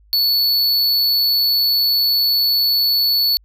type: tone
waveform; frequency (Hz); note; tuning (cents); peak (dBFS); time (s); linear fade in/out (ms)
square; 4435; C#8; 0; -14; 0.13-3.37; 0
effects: added 51 Hz sine -48 dBFS peak until 3.44 s